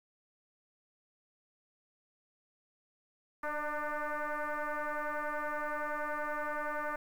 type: tone with frequency modulation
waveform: sine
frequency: 293.7 Hz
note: D4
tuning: in tune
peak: -33 dBFS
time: 3.43-6.96 s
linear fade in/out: 5 ms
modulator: 299 Hz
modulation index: 5
effects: 10-bit